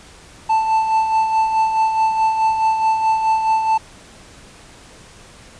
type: tone with tremolo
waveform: triangle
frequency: 883 Hz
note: A5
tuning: 6 cents sharp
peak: -10 dBFS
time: 0.49-3.78 s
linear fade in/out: 10 ms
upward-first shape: sine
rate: 4.7 Hz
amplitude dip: 50%
effects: pink hiss -43 dBFS RMS until 5.59 s + resampled to 22050 Hz